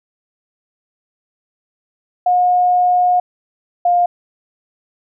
sine tone pair in turn, 720 / 705.6 Hz, F#5 / F5, -47 / +18 cents, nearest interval unison, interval 35 cents, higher first, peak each -10 dBFS, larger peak neither, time 2.26-3.2 / 3.85-4.06 s, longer first, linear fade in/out 5 ms, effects none

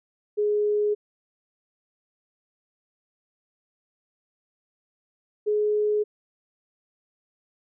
sine tone pair in turn, 417.5 / 420.9 Hz, G#4 / G#4, +9 / +23 cents, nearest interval unison, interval 14 cents, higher second, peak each -20 dBFS, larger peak neither, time 0.37-0.95 / 5.46-6.04 s, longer neither, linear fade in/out 20 ms, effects none

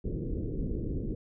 pink low-pass noise, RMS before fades -33 dBFS, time 0.04-1.15 s, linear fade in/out 5 ms, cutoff 460 Hz, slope 48 dB/octave, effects none

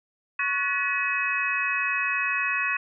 sine tone cluster, 1109 / 1480 / 1722 / 1928 / 2548 Hz, C#6 / F#6 / A6 / B6 / D#7, 0 / 0 / -38 / -42 / +41 cents, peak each -31 / -32 / -32 / -31 / -26 dBFS, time 0.39-2.77 s, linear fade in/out 5 ms, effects none

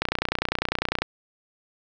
click train, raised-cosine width 0.3 ms, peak -6 dBFS, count 31, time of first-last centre 0.02-1.02 s, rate 30 Hz, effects none

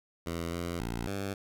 10% pulse tone with pitch steps, 84.2 / 86.1 / 57.9 / 98.6 Hz, E2 / F2 / A#1 / G2, +37 / -24 / -11 / +11 cents, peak -25 dBFS, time 0.26-1.34 s, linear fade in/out 5 ms, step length 270 ms, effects none

